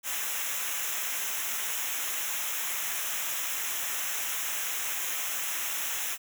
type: noise with comb filter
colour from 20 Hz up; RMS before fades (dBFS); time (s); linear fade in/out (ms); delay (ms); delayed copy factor
white; -32; 0.03-6.18; 50; 0.22; -0.85
effects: none